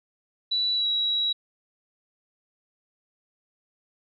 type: tone with pitch glide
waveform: sine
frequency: 3947 to 3879 Hz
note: B7 to B7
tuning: -2 to -32 cents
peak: -22 dBFS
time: 0.51-1.33 s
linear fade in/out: 10 ms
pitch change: -30 cents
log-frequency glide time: 0.74-0.87 s
effects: none